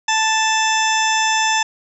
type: harmonic tone with a mistuned harmonic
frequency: 880 Hz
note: A5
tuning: in tune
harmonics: 1 / 2 / 3 / 4 / 6 / 7 / 8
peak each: -18 / -21 / -23 / -24 / -26 / -26 / -27 dBFS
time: 0.08-1.63 s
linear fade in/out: 5 ms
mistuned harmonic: 8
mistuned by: +57 cents
effects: none